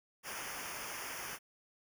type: noise with comb filter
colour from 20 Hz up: pink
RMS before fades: -43 dBFS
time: 0.23-1.39 s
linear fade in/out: 50 ms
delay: 0.25 ms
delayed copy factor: -0.9
effects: none